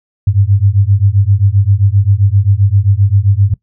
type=beating tone pair; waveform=sine; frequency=96 / 103.6 Hz; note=G2 / G#2; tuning=-36 / -4 cents; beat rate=7.6 Hz; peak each=-10 dBFS; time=0.27-3.54 s; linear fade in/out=5 ms; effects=noise-tail reverb RT60 0.1 s tail -20 dB re dry